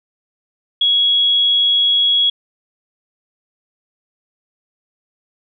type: tone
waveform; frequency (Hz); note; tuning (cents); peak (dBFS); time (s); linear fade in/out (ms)
sine; 3333; G#7; +5; -11; 0.81-2.3; 5
effects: none